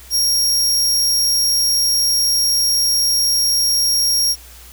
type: tone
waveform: sawtooth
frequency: 5588 Hz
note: F8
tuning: in tune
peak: -11 dBFS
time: 0.1-4.36 s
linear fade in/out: 50 ms
effects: added 60 Hz sine -41 dBFS peak until 4.72 s + white hiss -42 dBFS RMS until 4.72 s